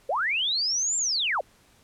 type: linear two-way sweep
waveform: sine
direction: up then down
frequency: 464.3 to 7459 to 464.3 Hz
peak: -23 dBFS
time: 0.09-1.41 s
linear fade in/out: 5 ms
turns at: 0.97 s
effects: pink hiss -59 dBFS RMS until 1.83 s + low-pass 12000 Hz 12 dB/octave

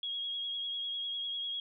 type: tone with vibrato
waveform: sine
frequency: 3297 Hz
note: G#7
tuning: 13 cents flat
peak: -34 dBFS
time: 0.03-1.6 s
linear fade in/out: 2 ms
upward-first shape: sine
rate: 10 Hz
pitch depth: 25 cents each way
effects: none

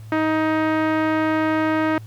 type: tone with low-pass filter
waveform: sawtooth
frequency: 314 Hz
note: D#4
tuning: 16 cents sharp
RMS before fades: -20 dBFS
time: 0.12-1.98 s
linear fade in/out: 2 ms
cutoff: 1800 Hz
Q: 1.5
effects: added 109 Hz sine -35 dBFS peak until 2.06 s + pink hiss -53 dBFS RMS until 2.06 s

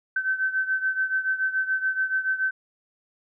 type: beating tone pair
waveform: sine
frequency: 1534 / 1541 Hz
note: G6 / G6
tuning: -38 / -30 cents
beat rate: 7 Hz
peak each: -24 / -28 dBFS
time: 0.16-2.51 s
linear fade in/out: 5 ms
effects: none

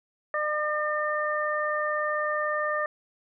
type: harmonic tone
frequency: 603 Hz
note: D5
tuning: 46 cents sharp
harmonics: 1 / 2 / 3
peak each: -29 / -29 / -30 dBFS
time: 0.34-2.86 s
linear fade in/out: 2 ms
effects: none

